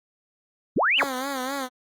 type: linear two-way sweep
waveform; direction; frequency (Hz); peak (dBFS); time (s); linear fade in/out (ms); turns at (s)
sine; up then down; 92.5 to 3100 to 92.5; -18; 0.76-1.04; 10; 0.98
type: tone with vibrato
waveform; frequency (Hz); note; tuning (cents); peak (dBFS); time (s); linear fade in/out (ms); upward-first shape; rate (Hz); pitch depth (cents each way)
10% pulse; 266.4; C4; +31; -19; 0.97-1.69; 50; sine; 3.9; 97
effects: Opus 24 kbps